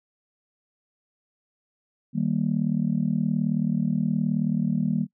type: chord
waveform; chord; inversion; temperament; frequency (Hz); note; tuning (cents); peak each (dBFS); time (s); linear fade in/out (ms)
sine; Eb major; none; just; 155.56 / 194.45 / 233.3; Eb3 / G3 / Bb3; 0 / -14 / +2; -26 / -25 / -25; 2.13-5.07; 50
effects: noise-tail reverb RT60 0.1 s tail -23 dB re dry + tanh soft clip ceiling -12 dBFS